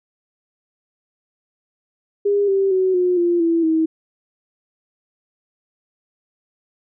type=tone with pitch steps; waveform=sine; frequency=405.4 / 389.8 / 374.8 / 360.3 / 346.5 / 333.1 / 320.3 Hz; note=G#4 / G4 / F#4 / F#4 / F4 / E4 / E4; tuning=-42 / -10 / +22 / -46 / -14 / +18 / -50 cents; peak=-14 dBFS; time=2.25-3.86 s; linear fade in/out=10 ms; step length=230 ms; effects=none